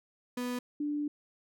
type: tone pair in turn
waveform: 35% pulse / sine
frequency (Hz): 246.9 / 294.2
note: B3 / D4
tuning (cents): 0 / +3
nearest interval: minor third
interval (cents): 303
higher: second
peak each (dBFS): -31 / -30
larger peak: second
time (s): 0.37-0.59 / 0.8-1.08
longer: second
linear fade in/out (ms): 5
effects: none